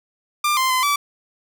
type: tone with pitch steps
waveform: sawtooth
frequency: 1193 / 1043 / 1025 / 1154 Hz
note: D6 / C6 / C6 / D6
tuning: +27 / -6 / -36 / -31 cents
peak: -13 dBFS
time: 0.44-0.96 s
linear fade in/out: 5 ms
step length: 130 ms
effects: none